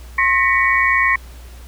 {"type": "tone cluster", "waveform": "sine", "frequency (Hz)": [1072, 1850, 1970, 2241], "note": ["C6", "A#6", "B6", "C#7"], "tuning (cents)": [42, -14, -5, 18], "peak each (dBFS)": -18, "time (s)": [0.18, 1.16], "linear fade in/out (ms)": 5, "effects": ["added 60 Hz sine -34 dBFS peak until 1.67 s", "pink hiss -45 dBFS RMS until 1.67 s"]}